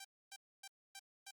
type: tone bursts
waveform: 5% pulse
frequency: 784 Hz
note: G5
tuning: in tune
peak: -38 dBFS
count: 5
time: 0-1.31 s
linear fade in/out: 5 ms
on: 46 ms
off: 270 ms
effects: Opus 48 kbps